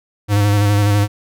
square tone with vibrato, 102.6 Hz, G#2, 21 cents flat, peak -12 dBFS, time 0.28-1.08 s, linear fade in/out 50 ms, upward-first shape square, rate 12 Hz, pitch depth 23 cents each way, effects none

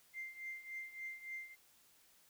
sine tone with tremolo, 2093 Hz, C7, in tune, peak -40 dBFS, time 0.13-1.56 s, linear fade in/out 50 ms, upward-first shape triangle, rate 3.5 Hz, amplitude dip 85%, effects tanh soft clip ceiling -37 dBFS + white hiss -68 dBFS RMS until 2.29 s

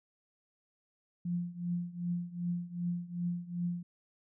sine tone with tremolo, 174.6 Hz, F3, in tune, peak -29 dBFS, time 1.25-3.83 s, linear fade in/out 5 ms, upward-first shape triangle, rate 2.6 Hz, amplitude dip 90%, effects none

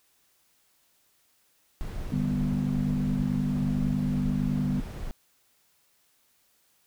brown noise, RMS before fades -35 dBFS, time 1.81-5.11 s, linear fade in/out 0 ms
sine chord, G major, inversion second, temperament equal, 146.83 / 196 / 246.9 Hz, D3 / G3 / B3, 0 / 0 / 0 cents, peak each -29 dBFS, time 2.12-4.8 s, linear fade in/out 2 ms
effects white hiss -67 dBFS RMS until 6.86 s

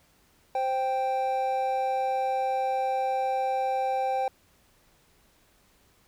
triangle tone pair together, 523.3 / 784 Hz, C5 / G5, 0 / 0 cents, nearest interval perfect fifth, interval 700 cents, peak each -28 / -24 dBFS, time 0.55-4.28 s, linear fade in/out 2 ms, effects pink hiss -63 dBFS RMS until 6.07 s

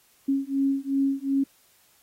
sine beating tone pair, 272.5 / 275.2 Hz, C#4 / C#4, -29 / -12 cents, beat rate 2.7 Hz, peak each -25 dBFS, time 0.28-1.44 s, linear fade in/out 10 ms, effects white hiss -61 dBFS RMS until 2.02 s + AAC 48 kbps

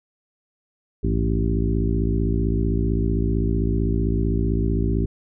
harmonic tone with a mistuned harmonic, 55.6 Hz, A1, 19 cents sharp, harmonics 1 / 2 / 3 / 4 / 5 / 6 / 7, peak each -22 / -25 / -27 / -28 / -29 / -30 / -30 dBFS, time 1.03-5.06 s, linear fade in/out 10 ms, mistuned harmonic 2, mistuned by -110 cents, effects none

